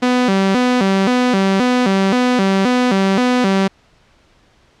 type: tone with vibrato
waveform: sawtooth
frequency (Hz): 219.6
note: A3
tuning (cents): -3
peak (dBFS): -8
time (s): 0.02-3.68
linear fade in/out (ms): 10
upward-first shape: square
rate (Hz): 1.9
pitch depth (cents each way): 220
effects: pink hiss -53 dBFS RMS until 4.8 s + low-pass 5000 Hz 12 dB/octave